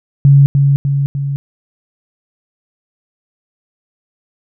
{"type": "tone with echo", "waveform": "sine", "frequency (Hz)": 139.8, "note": "C#3", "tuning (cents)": 15, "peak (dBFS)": -3, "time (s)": [0.25, 0.46], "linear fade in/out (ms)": 0, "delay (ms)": 300, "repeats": 3, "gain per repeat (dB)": -4, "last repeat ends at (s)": 1.36, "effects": []}